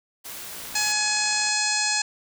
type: noise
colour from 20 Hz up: white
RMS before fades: -37 dBFS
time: 0.24-0.93 s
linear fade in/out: 20 ms
type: click train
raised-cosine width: 0.3 ms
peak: -26 dBFS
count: 55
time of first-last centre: 0.53-1.487 s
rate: 56.4 Hz
type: harmonic tone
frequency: 845 Hz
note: G#5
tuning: 30 cents sharp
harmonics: 1 / 2 / 3 / 4 / 5 / 6 / 7 / 8 / 9 / 10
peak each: -31 / -29 / -29 / -38 / -28 / -30 / -34 / -29 / -31 / -36 dBFS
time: 0.75-2.02 s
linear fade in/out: 5 ms
effects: none